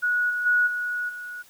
sine tone with level steps, 1461 Hz, F#6, 22 cents flat, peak -20 / -24 / -17 / -25 / -33 dBFS, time 0.02-1.43 s, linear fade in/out 20 ms, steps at 0.29 / 0.45 / 0.66 / 1.08 s, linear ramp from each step 20 ms, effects white hiss -54 dBFS RMS until 1.49 s

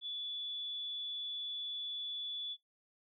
sine tone, 3444 Hz, A7, 38 cents flat, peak -38 dBFS, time 0.01-2.57 s, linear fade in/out 50 ms, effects noise-tail reverb RT60 0.2 s tail -23 dB re dry

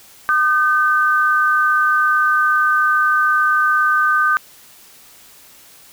sine tone pair together, 1218 / 1535.6 Hz, D#6 / G6, -37 / -36 cents, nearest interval major third, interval 401 cents, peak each -15 dBFS, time 0.29-4.37 s, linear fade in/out 0 ms, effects white hiss -45 dBFS RMS until 5.92 s

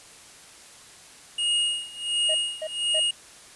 square tone with tremolo, 2863 Hz, F7, 42 cents sharp, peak -21 dBFS, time 1.38-3.11 s, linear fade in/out 5 ms, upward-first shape sine, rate 1.4 Hz, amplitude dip 90%
triangle tone bursts, 627 Hz, D#5, 13 cents sharp, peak -26 dBFS, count 3, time 2.29-2.998 s, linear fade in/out 5 ms, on 56 ms, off 270 ms
effects white hiss -48 dBFS RMS until 3.55 s + resampled to 24000 Hz

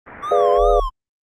white low-pass noise, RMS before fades -38 dBFS, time 0.06-0.59 s, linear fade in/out 10 ms, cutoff 2100 Hz, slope 48 dB/octave
triangle tone with vibrato, 1135 Hz, C#6, 41 cents sharp, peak -21 dBFS, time 0.22-0.9 s, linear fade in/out 20 ms, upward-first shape triangle, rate 2.6 Hz, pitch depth 190 cents each way
sine chord, G# diminished seventh, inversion none, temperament equal, 415.3 / 493.9 / 587.3 / 698.5 Hz, G#4 / B4 / D5 / F5, 0 / 0 / 0 / 0 cents, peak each -18 dBFS, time 0.31-0.8 s, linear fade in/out 5 ms
sine exponential sweep, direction down, 44.17 to 34.65 Hz, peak -19 dBFS, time 0.57-0.9 s, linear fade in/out 50 ms
effects Opus 32 kbps

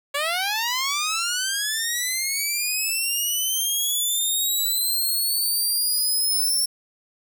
10% pulse linear sweep, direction up, 554.4 to 5450 Hz, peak -14 dBFS, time 0.14-6.66 s, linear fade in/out 10 ms, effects 9-bit

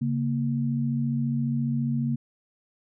sine tone pair together, 138.1 / 232.7 Hz, C#3 / A#3, -6 / -3 cents, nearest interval major sixth, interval 903 cents, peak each -26 dBFS, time 0.01-2.16 s, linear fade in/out 10 ms, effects none

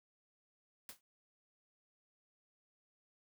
white noise with exponential decay, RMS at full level -45 dBFS, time 0.89-1.01 s, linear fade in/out 1 ms, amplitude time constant 25 ms, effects none

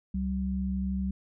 sine tone pair together, 68.12 / 191.3 Hz, C#2 / G3, -30 / -42 cents, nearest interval octave + tritone, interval 1788 cents, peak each -32 / -29 dBFS, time 0.14-1.11 s, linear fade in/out 5 ms, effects none

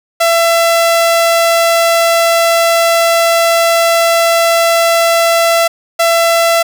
sawtooth tone pair in turn, 671 / 671 Hz, E5 / E5, +31 / +31 cents, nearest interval unison, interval 0 cents, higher neither, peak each -4 dBFS, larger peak neither, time 0.2-5.68 / 5.99-6.63 s, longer first, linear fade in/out 10 ms, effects none

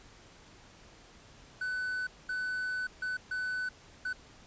triangle tone bursts at uneven times, 1500 Hz, F#6, 23 cents sharp, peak -30 dBFS, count 5, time 1.61-2.07 / 2.29-2.87 / 3.02-3.17 / 3.31-3.69 / 4.05-4.13 s, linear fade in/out 5 ms, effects pink hiss -56 dBFS RMS until 4.46 s + resampled to 16000 Hz

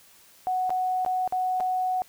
sine tone with dropouts, 740 Hz, F#5, in tune, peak -23 dBFS, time 0.47-2.02 s, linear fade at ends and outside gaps 0 ms, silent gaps 0.695-0.704 / 1.049-1.062 / 1.276-1.324 / 1.601-1.606 s, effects white hiss -55 dBFS RMS until 2.08 s

